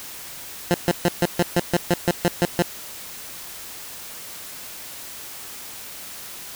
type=tone bursts; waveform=15% pulse; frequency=174.61 Hz; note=F3; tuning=in tune; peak=-9 dBFS; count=12; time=0.71-2.622 s; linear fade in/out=0 ms; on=31 ms; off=140 ms; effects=white hiss -37 dBFS RMS until 6.55 s

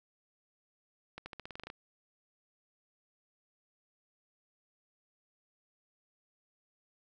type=accelerating click train; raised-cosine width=0.3 ms; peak=-27 dBFS; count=11; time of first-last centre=1.18-1.701 s; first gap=80 ms; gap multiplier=0.9; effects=none

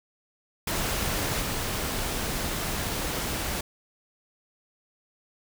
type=noise with level steps; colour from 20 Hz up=pink; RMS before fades=-28 / -30 dBFS; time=0.67-3.61 s; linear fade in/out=5 ms; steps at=1.41 s; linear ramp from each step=5 ms; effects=none

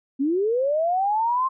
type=linear sweep; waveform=sine; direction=up; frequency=258.8 to 1068 Hz; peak=-19 dBFS; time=0.19-1.49 s; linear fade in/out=20 ms; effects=none

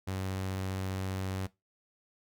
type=tone; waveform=sawtooth; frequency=94.9 Hz; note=F#2; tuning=44 cents sharp; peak=-29 dBFS; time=0.07-1.47 s; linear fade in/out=10 ms; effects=noise-tail reverb RT60 0.2 s tail -19 dB re dry

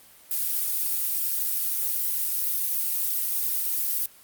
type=noise; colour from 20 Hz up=violet; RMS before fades=-26 dBFS; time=0.31-4.06 s; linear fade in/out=2 ms; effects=white hiss -52 dBFS RMS until 4.23 s + Opus 32 kbps

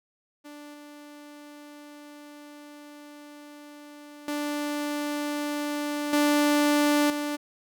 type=tone with level steps; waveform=sawtooth; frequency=293.7 Hz; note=D4; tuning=in tune; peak=-38 / -40 / -24 / -16 / -24 dBFS; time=0.44-7.37 s; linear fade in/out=20 ms; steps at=0.74 / 4.28 / 6.13 / 7.1 s; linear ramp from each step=2 ms; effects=none

